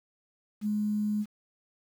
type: tone with quantisation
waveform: sine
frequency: 210 Hz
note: G#3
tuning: 19 cents sharp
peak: -26 dBFS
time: 0.61-1.26 s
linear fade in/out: 50 ms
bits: 9
effects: none